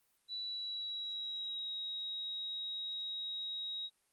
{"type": "tone with pitch glide", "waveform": "sine", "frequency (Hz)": [3951, 3803], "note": ["B7", "A#7"], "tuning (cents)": [0, 34], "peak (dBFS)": -38, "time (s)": [0.28, 3.9], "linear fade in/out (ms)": 50, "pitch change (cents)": -66, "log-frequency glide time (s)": [0.4, 1.73], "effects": ["white hiss -75 dBFS RMS until 4.12 s", "Opus 32 kbps"]}